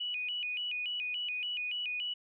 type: tone with vibrato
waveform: sine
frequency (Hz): 2700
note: E7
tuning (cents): +41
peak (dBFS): -33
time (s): 0-2.14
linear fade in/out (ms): 10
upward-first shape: square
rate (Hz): 3.5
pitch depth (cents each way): 150
effects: none